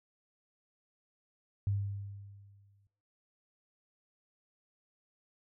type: tone with exponential decay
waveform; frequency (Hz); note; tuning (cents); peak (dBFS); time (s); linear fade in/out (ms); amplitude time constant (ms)
sine; 100; G2; +35; -27; 1.67-2.87; 0; 260
effects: noise-tail reverb RT60 0.5 s tail -20 dB re dry